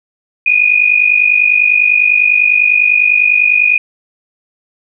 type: tone pair together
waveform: sine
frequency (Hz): 2439 / 2489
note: D#7 / D#7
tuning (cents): -35 / 0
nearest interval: unison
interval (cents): 35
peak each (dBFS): -10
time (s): 0.46-3.78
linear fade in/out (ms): 5
effects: none